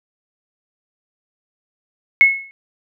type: tone with exponential decay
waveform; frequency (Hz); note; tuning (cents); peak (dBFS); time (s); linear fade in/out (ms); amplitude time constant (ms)
sine; 2185; C#7; -26; -3; 2.21-2.51; 0; 65
effects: none